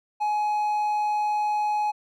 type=tone; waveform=triangle; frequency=841 Hz; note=G#5; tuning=22 cents sharp; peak=-20 dBFS; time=0.2-1.92 s; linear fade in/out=20 ms; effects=none